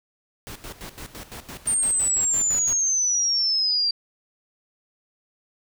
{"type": "noise with tremolo", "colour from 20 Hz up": "pink", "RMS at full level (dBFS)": -37, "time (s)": [0.47, 2.73], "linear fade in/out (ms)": 0, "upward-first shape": "square", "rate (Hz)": 5.9, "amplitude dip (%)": 75}
{"type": "exponential sweep", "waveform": "sine", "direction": "down", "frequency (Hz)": [8870, 4699], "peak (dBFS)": -19, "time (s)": [1.67, 3.91], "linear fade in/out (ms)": 5}
{"effects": []}